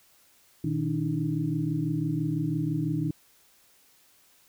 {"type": "tone cluster", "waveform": "sine", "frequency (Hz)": [118.9, 155.8, 288.9, 314.9], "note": ["A#2", "D#3", "D4", "D#4"], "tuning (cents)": [35, 3, -28, 21], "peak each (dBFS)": [-34, -28, -32, -32], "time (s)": [0.64, 3.11], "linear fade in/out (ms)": 5, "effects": ["white hiss -61 dBFS RMS until 4.48 s"]}